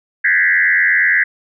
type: tone with frequency modulation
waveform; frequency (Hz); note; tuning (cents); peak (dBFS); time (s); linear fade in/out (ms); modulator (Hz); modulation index
sine; 1825; A#6; -37; -10; 0.24-1.24; 10; 88.5; 2.7
effects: none